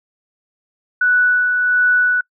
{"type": "tone with tremolo", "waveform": "sine", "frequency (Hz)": 1480, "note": "F#6", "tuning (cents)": 0, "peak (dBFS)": -10, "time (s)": [1.01, 2.21], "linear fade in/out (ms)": 5, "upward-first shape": "sine", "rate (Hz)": 1.4, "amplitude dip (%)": 35, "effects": ["noise-tail reverb RT60 0.1 s tail -26 dB re dry"]}